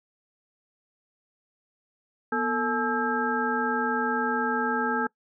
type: tone cluster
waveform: sine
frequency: 244.6 / 449.1 / 857 / 1311 / 1604 Hz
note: B3 / A4 / A5 / E6 / G6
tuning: -16 / +35 / -46 / -10 / +39 cents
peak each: -30 dBFS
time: 2.32-5.07 s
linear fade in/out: 5 ms
effects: noise-tail reverb RT60 0.1 s tail -23 dB re dry